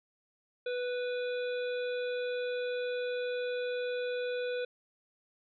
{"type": "harmonic tone", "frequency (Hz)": 493.9, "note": "B4", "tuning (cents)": 0, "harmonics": [1, 3, 5, 7, 8], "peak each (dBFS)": [-32, -42, -46, -49, -50], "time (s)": [0.66, 4.65], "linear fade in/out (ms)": 5, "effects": []}